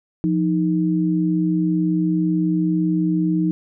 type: tone pair together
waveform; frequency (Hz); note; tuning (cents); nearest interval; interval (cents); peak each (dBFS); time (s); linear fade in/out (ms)
sine; 174.61 / 312.7; F3 / D#4; 0 / +9; minor seventh; 1009; -19; 0.24-3.51; 0
effects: none